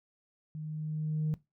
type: tone with level ramp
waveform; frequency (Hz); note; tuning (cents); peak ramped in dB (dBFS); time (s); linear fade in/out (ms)
sine; 154.5; D#3; -12; -37 to -25; 0.55-1.34; 0
effects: noise-tail reverb RT60 0.2 s tail -19 dB re dry + tanh soft clip ceiling -25 dBFS